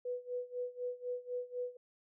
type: tone with tremolo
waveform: sine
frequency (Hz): 493.9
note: B4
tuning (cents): 0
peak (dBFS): -34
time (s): 0.05-1.77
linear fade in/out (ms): 5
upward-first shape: sine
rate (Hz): 4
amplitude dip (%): 90
effects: none

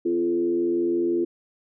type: tone with frequency modulation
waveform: sine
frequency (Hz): 343.8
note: F4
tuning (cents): -27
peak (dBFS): -20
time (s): 0.05-1.25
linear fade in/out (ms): 10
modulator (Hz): 85.9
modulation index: 0.64
effects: none

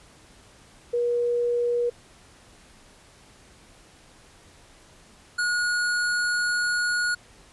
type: tone pair in turn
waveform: sine / square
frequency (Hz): 479.7 / 1446.6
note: A#4 / F#6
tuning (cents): +50 / -39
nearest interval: octave + perfect fifth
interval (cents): 1911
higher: second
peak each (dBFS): -21 / -23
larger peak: first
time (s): 0.93-1.9 / 5.38-7.15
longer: second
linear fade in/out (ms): 10
effects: pink hiss -53 dBFS RMS until 7.52 s + resampled to 24000 Hz

